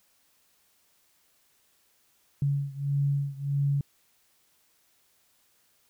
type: beating tone pair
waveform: sine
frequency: 140.4 / 142 Hz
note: C#3 / C#3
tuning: +22 / +42 cents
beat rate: 1.6 Hz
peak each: -27 / -29 dBFS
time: 2.42-3.81 s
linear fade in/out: 2 ms
effects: white hiss -67 dBFS RMS until 5.89 s